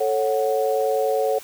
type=chord; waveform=sine; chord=F# minor; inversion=first; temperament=equal with one note detuned; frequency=440 / 550.2 / 740 Hz; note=A4 / C#5 / F#5; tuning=0 / -13 / 0 cents; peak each=-22 / -22 / -25 dBFS; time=0-1.39 s; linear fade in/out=10 ms; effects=white hiss -42 dBFS RMS until 1.43 s